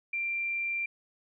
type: tone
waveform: sine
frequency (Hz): 2367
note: D7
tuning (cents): +13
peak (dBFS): -29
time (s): 0.13-0.86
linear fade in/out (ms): 5
effects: none